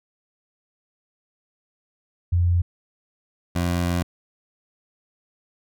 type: tone pair in turn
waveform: sine / 20% pulse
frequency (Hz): 87.4 / 87.4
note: F2 / F2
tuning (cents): +2 / +2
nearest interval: unison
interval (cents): 0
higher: neither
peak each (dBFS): -16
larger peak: neither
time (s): 2.32-2.62 / 3.55-4.03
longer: second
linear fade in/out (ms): 10
effects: none